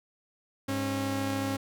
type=tone pair together; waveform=sawtooth; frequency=101.9 / 272 Hz; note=G#2 / C#4; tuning=-32 / -33 cents; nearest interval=octave + perfect fourth; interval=1699 cents; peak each=-30 / -26 dBFS; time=0.68-1.57 s; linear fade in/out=10 ms; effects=none